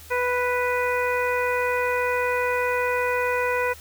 harmonic tone, 493.9 Hz, B4, in tune, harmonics 1 / 2 / 3 / 4 / 5, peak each -24 / -27 / -29 / -30 / -31 dBFS, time 0.1-3.74 s, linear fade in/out 20 ms, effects added 77 Hz sine -46 dBFS peak until 3.8 s + white hiss -46 dBFS RMS until 3.8 s

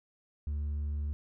triangle tone with hard clipping, 73.42 Hz, D2, in tune, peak -30 dBFS, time 0.47-1.13 s, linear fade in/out 0 ms, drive 1 dB, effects none

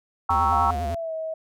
sine chord, G diminished seventh, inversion none, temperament equal, 784 / 932.3 / 1108.7 / 1318.5 Hz, G5 / Bb5 / Db6 / Fb6, 0 / 0 / 0 / 0 cents, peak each -24 dBFS, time 0.29-0.71 s, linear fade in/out 5 ms
square tone with vibrato, 77.78 Hz, D#2, in tune, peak -28 dBFS, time 0.3-0.95 s, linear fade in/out 5 ms, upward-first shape sine, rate 10 Hz, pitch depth 190 cents each way
sine tone with pitch glide, 710 to 639.9 Hz, F5 to D#5, +28 to +48 cents, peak -27 dBFS, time 0.52-1.34 s, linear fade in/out 5 ms, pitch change -180 cents, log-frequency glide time 0.77-1.13 s
effects none

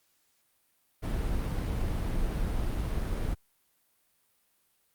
brown noise, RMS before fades -30 dBFS, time 1.02-3.35 s, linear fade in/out 20 ms, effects white hiss -71 dBFS RMS until 4.94 s + Opus 48 kbps

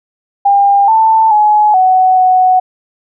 sine tone with pitch steps, 801 / 887 / 844 / 746 / 741 Hz, G5 / A5 / G#5 / F#5 / F#5, +37 / +14 / +28 / +14 / +2 cents, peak -5 dBFS, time 0.45-2.6 s, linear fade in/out 10 ms, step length 430 ms, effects none

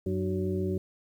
harmonic tone with a mistuned harmonic, 93.7 Hz, F#2, 22 cents sharp, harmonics 1 / 2 / 3 / 4 / 6, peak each -32 / -32 / -37 / -31 / -43 dBFS, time 0.06-0.78 s, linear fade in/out 5 ms, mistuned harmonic 3, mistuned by +120 cents, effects 10-bit

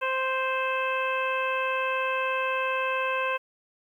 harmonic tone, 523 Hz, C5, 1 cent flat, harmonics 1 / 2 / 3 / 4 / 5 / 6, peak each -30 / -29 / -32 / -41 / -31 / -43 dBFS, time 0.01-3.38 s, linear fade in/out 20 ms, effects 10-bit

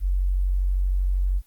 sine tone, 46.35 Hz, F#1, 4 cents sharp, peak -19 dBFS, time 0-1.42 s, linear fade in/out 50 ms, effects white hiss -61 dBFS RMS until 1.46 s + Opus 24 kbps

